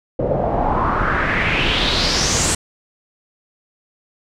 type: noise with low-pass filter sweep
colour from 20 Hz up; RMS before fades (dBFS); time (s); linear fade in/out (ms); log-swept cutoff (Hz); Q
pink; -18; 0.19-2.55; 5; 490 to 8400; 4.1
effects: none